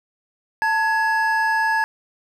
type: tone pair together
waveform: triangle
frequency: 887.5 / 1678 Hz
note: A5 / G#6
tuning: +15 / +17 cents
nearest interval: major seventh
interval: 1102 cents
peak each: -18 dBFS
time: 0.62-1.84 s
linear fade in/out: 0 ms
effects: none